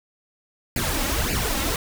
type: noise with flanger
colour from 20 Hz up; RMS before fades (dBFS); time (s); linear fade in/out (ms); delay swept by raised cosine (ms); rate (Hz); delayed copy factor
pink; -24; 0.76-1.76; 2; 0.42 to 3.72; 1.8; +0.8
effects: none